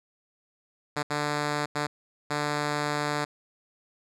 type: tone bursts at uneven times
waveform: 5% pulse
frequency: 147.7 Hz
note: D3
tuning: 10 cents sharp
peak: -15 dBFS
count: 4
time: 0.96-1.03 / 1.1-1.66 / 1.75-1.87 / 2.3-3.25 s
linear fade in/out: 10 ms
effects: low-pass 8000 Hz 12 dB/octave